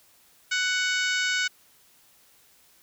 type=harmonic tone with a mistuned harmonic; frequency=743 Hz; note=F#5; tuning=7 cents sharp; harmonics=2 / 3 / 4 / 5 / 6 / 7 / 8 / 9 / 10; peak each=-26 / -30 / -32 / -34 / -36 / -37 / -38 / -39 / -40 dBFS; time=0.51-1.48 s; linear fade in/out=10 ms; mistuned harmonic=10; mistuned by=+31 cents; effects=white hiss -59 dBFS RMS until 2.82 s